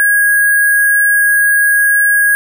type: tone with sample-and-hold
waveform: sine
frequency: 1649 Hz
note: G#6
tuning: 13 cents flat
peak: -7 dBFS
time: 0-2.35 s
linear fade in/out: 0 ms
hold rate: 11025 Hz
effects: none